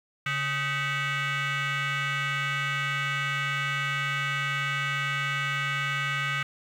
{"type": "tone with frequency modulation", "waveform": "sine", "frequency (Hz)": 140.7, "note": "C#3", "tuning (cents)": 26, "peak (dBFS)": -23, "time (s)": [0.26, 6.43], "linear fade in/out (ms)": 5, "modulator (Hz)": 697, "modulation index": 3.7, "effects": ["tanh soft clip ceiling -25 dBFS", "9-bit"]}